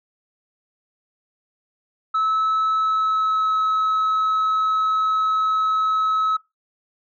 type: tone with pitch glide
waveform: sine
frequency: 1300 to 1288.8 Hz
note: E6 to E6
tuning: -24 to -39 cents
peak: -15 dBFS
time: 2.14-6.37 s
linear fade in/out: 10 ms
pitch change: -15 cents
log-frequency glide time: 2.77-3.55 s
effects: noise-tail reverb RT60 0.2 s tail -20 dB re dry + tanh soft clip ceiling -16 dBFS